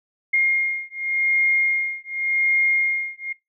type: beating tone pair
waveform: sine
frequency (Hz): 2131 / 2131.88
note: C7 / C7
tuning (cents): +31 / +32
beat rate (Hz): 0.88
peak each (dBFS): -21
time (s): 0.33-3.33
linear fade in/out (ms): 10
effects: noise-tail reverb RT60 0.2 s tail -21 dB re dry